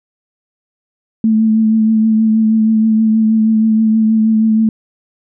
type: tone with vibrato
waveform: sine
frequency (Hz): 220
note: A3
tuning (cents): 0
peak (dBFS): -8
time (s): 1.24-4.69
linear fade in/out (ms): 2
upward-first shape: triangle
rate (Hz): 6.3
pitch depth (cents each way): 27
effects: none